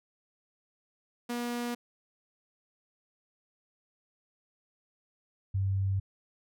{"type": "tone pair in turn", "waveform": ["sawtooth", "sine"], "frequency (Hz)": [240.2, 96.99], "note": ["B3", "G2"], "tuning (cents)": [-48, -18], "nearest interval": "octave + major third", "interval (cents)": 1570, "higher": "first", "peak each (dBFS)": [-28, -26], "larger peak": "second", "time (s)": [[1.29, 1.75], [5.54, 6]], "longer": "neither", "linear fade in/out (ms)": 10, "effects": []}